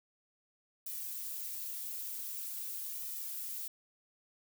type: noise with flanger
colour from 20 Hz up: violet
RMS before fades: -41 dBFS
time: 0.86-3.68 s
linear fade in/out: 5 ms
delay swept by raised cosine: 1.8 to 5.1 ms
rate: 0.45 Hz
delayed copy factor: -1
effects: none